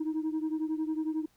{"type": "beating tone pair", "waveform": "sine", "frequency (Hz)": [311.1, 322.1], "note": ["D#4", "E4"], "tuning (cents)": [0, -40], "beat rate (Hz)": 11, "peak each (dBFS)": [-29, -32], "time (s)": [0, 1.26], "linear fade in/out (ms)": 10, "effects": ["tanh soft clip ceiling -26 dBFS", "pink hiss -68 dBFS RMS until 1.36 s"]}